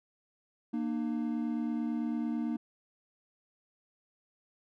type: tone pair together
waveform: triangle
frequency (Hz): 233.6 / 302.6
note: A#3 / D#4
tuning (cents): +4 / -48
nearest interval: major third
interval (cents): 448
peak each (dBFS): -30 / -33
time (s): 0.73-2.57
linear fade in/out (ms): 10
effects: none